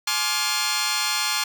10% pulse chord, D half-diminished seventh, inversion second, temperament just, 845.8 / 1057.2 / 1174.7 / 1409.6 Hz, Ab5 / C6 / D6 / F6, +31 / +18 / 0 / +16 cents, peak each -20 dBFS, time 0.07-1.44 s, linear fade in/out 5 ms, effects none

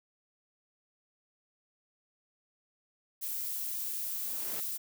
violet noise, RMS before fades -36 dBFS, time 3.21-4.78 s, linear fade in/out 20 ms
pink noise with exponential growth, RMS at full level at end -42 dBFS, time 3.58-4.6 s, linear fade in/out 0 ms, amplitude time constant 220 ms
effects high-pass 200 Hz 12 dB/octave

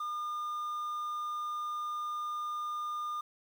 triangle tone with quantisation, 1210 Hz, D#6, 49 cents flat, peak -32 dBFS, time 0-3.21 s, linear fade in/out 5 ms, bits 10, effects none

